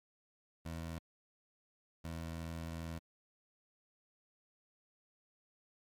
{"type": "tone bursts at uneven times", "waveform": "20% pulse", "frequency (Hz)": 82.4, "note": "E2", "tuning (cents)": 0, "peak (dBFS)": -36, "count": 2, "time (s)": [[0.65, 0.99], [2.04, 2.99]], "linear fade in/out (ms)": 10, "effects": ["MP3 96 kbps"]}